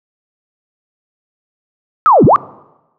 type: linear two-way sweep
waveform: sine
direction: down then up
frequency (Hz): 1347 to 103.83 to 1254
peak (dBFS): -4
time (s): 2.06-2.36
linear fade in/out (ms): 0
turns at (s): 2.25
effects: noise-tail reverb RT60 1.0 s tail -22 dB re dry